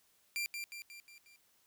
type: tone with echo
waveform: sawtooth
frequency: 2372 Hz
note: D7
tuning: 17 cents sharp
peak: -31 dBFS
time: 0.36-0.46 s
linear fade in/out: 0 ms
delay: 180 ms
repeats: 5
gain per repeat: -5 dB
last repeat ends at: 1.36 s
effects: white hiss -71 dBFS RMS until 1.66 s